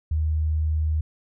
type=tone; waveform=sine; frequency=77.78 Hz; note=D#2; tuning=in tune; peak=-20 dBFS; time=0.11-1.01 s; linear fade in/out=5 ms; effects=none